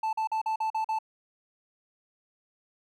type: tone bursts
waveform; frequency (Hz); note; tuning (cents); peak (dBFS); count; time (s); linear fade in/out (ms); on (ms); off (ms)
triangle; 879; A5; -2; -24; 7; 0.03-0.988; 5; 100; 43
effects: none